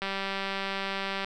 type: click train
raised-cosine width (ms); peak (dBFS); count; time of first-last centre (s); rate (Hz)
0.3; -16; 240; 0.02-1.246; 195
effects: none